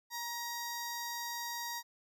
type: tone with notch filter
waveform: 10% pulse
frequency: 945 Hz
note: A#5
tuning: 23 cents sharp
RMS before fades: -40 dBFS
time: 0.1-1.83 s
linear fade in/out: 50 ms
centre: 2800 Hz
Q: 1.1
effects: none